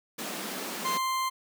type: high-pass noise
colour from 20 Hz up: pink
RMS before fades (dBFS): -36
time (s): 0.18-0.98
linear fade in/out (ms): 10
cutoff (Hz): 170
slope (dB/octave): 96
type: tone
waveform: 40% pulse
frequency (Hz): 1046.5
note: C6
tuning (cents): 0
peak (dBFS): -26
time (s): 0.84-1.3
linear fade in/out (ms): 20
effects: none